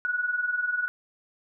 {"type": "tone pair together", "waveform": "sine", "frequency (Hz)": [1448.8, 1469], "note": ["F#6", "F#6"], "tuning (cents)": [-37, -13], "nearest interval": "unison", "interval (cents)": 24, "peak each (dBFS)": [-31, -26], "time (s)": [0.05, 0.88], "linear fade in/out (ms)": 0, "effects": []}